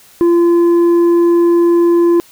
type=tone with tanh clipping; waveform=triangle; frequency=342.8 Hz; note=F4; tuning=32 cents flat; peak=-8 dBFS; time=0.21-2.2 s; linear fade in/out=0 ms; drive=9 dB; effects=white hiss -44 dBFS RMS until 2.31 s